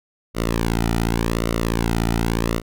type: tone with flanger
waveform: sawtooth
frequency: 56.9 Hz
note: A#1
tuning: 41 cents flat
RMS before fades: -21 dBFS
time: 0.34-2.62 s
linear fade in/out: 50 ms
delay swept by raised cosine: 1.2 to 1.85 ms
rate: 0.87 Hz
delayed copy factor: -0.8
effects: none